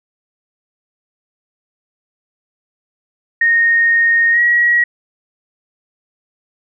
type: tone with pitch glide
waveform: sine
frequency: 1853 to 1909.5 Hz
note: A#6 to A#6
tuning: -11 to +41 cents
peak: -9 dBFS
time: 3.41-4.84 s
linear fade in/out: 5 ms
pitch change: +52 cents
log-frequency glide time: 4.32-4.4 s
effects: none